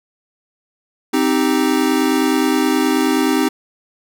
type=chord; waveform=square; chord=C minor; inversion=none; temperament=equal; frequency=261.6 / 311.1 / 392 Hz; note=C4 / Eb4 / G4; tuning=0 / 0 / 0 cents; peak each=-18 / -18 / -21 dBFS; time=1.13-3.49 s; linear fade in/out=10 ms; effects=none